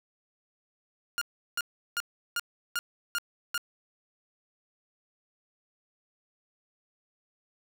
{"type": "tone bursts", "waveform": "sawtooth", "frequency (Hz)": 1415, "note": "F6", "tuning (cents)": 22, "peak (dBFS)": -24, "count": 7, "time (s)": [1.18, 3.578], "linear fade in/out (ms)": 0, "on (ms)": 34, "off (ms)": 360, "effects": []}